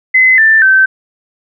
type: tone with pitch steps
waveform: sine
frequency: 2039 / 1775.1 / 1545.3 Hz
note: C7 / A6 / G6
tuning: -45 / +15 / -25 cents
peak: -4 dBFS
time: 0.14-0.86 s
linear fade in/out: 10 ms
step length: 240 ms
effects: none